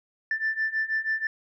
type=beating tone pair; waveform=sine; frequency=1765 / 1771.2 Hz; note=A6 / A6; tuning=+5 / +11 cents; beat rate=6.2 Hz; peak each=-28 / -26 dBFS; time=0.31-1.27 s; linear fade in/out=2 ms; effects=tanh soft clip ceiling -19 dBFS